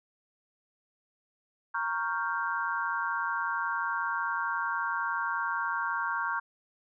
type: chord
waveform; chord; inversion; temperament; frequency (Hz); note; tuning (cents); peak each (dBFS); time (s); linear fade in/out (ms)
sine; G half-diminished seventh; first; equal; 932.3 / 1108.7 / 1396.9 / 1568; Bb5 / Db6 / F6 / G6; 0 / 0 / 0 / 0; -34; 1.74-6.4; 10
effects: none